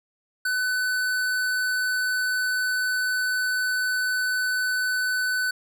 sine tone with hard clipping, 1504 Hz, F#6, 28 cents sharp, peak -24 dBFS, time 0.45-5.51 s, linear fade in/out 5 ms, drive 16 dB, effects none

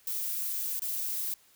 violet noise with dropouts, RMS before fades -33 dBFS, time 0.07-1.34 s, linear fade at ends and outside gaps 2 ms, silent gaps 0.795-0.819 s, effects white hiss -62 dBFS RMS until 1.55 s

